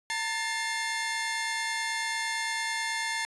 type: tone cluster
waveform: sawtooth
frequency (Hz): 908 / 1747 / 2122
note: A#5 / A6 / C7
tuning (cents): -46 / -13 / +24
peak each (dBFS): -30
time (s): 0.1-3.25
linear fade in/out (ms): 0
effects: resampled to 24000 Hz